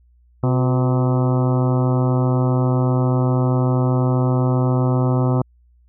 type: harmonic tone with a mistuned harmonic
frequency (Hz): 127.8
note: C3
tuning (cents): -40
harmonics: 1 / 2 / 3 / 4 / 5 / 6 / 7 / 8 / 9 / 10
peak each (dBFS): -16 / -22 / -26 / -28 / -30 / -32 / -33 / -34 / -35 / -36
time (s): 0.43-5.42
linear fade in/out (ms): 5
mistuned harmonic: 3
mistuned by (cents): -58
effects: added 60 Hz sine -51 dBFS peak until 5.88 s